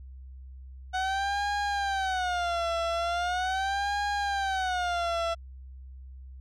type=tone with vibrato; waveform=30% pulse; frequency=740 Hz; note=F#5; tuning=in tune; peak=-24 dBFS; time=0.93-5.35 s; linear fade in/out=20 ms; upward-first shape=sine; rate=0.4 Hz; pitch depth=170 cents each way; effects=added 65 Hz sine -42 dBFS peak until 6.4 s + low-pass 5000 Hz 12 dB/octave